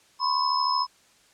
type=tone cluster; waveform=sine; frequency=1003 / 1076 / 5170 Hz; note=B5 / C6 / E8; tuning=+26 / +48 / -34 cents; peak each=-25 / -26 / -27 dBFS; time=0.19-0.87 s; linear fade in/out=50 ms; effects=white hiss -59 dBFS RMS until 1.33 s + low-pass 8000 Hz 12 dB/octave